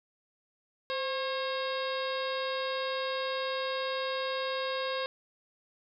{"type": "harmonic tone with a mistuned harmonic", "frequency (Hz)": 540, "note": "C#5", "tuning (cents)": -45, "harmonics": [1, 2, 3, 4, 5, 6, 7, 8, 9], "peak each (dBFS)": [-33, -37, -40, -45, -43, -46, -41, -48, -46], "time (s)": [0.9, 5.06], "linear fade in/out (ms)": 0, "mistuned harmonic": 1, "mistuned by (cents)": -59, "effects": []}